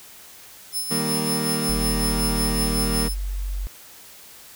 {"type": "tone with tremolo", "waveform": "10% pulse", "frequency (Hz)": 5250, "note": "E8", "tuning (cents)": -8, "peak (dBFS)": -17, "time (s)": [0.72, 3.15], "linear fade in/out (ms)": 50, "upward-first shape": "sine", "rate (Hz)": 5.4, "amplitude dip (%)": 55}
{"type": "chord", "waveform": "30% pulse", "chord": "Eb major", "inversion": "none", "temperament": "equal", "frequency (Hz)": [155.56, 196, 233.1], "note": ["Eb3", "G3", "Bb3"], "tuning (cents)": [0, 0, 0], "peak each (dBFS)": [-26, -28, -24], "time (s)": [0.9, 3.09], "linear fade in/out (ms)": 20}
{"type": "tone", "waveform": "sine", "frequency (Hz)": 46.78, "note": "F#1", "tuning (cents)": 20, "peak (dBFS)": -24, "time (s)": [1.69, 3.67], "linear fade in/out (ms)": 0}
{"effects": ["white hiss -45 dBFS RMS until 4.55 s"]}